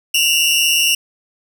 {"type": "tone pair together", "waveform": "sawtooth", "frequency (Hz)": [2728, 2885], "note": ["F7", "F#7"], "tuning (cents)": [-41, -44], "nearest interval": "minor second", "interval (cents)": 97, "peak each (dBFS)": -12, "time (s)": [0.14, 0.95], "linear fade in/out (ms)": 5, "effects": []}